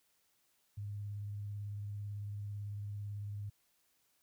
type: tone with vibrato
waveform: sine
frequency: 102.5 Hz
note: G#2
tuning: 22 cents flat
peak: -39 dBFS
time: 0.77-3.5 s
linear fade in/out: 10 ms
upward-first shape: sine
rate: 18 Hz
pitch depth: 20 cents each way
effects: white hiss -75 dBFS RMS until 4.22 s